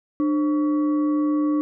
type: tone with frequency modulation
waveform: sine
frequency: 298.8 Hz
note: D4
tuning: 30 cents sharp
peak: -18 dBFS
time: 0.2-1.61 s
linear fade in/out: 0 ms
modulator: 829 Hz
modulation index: 0.34
effects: none